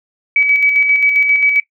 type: tone with tremolo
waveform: sine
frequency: 2281 Hz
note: C#7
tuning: 49 cents sharp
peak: -8 dBFS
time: 0.36-1.6 s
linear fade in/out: 2 ms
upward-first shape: square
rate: 7.5 Hz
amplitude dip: 40%
effects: noise-tail reverb RT60 0.1 s tail -18 dB re dry